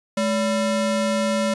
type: ring-modulated tone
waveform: square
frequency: 392 Hz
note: G4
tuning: in tune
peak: -17 dBFS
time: 0.17-1.54 s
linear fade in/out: 5 ms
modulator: 179 Hz
effects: resampled to 24000 Hz